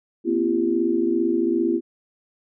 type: tone cluster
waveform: sine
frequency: 236.8 / 259.4 / 337.4 / 392.6 Hz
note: A#3 / C4 / E4 / G4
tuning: +27 / -15 / +40 / +3 cents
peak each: -27 / -26 / -20 / -27 dBFS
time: 0.24-1.81 s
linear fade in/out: 50 ms
effects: none